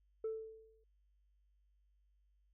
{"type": "tone with exponential decay", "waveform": "sine", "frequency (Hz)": 442, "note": "A4", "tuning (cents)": 8, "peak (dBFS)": -33, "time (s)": [0.24, 0.84], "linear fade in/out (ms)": 5, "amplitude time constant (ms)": 130, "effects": ["tanh soft clip ceiling -34 dBFS", "added 50 Hz sine -70 dBFS peak until 2.53 s"]}